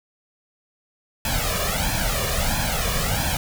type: noise with flanger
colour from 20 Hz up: pink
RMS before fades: -23 dBFS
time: 1.25-3.37 s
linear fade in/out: 2 ms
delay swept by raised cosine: 1.2 to 1.74 ms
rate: 1.5 Hz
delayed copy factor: +0.85
effects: none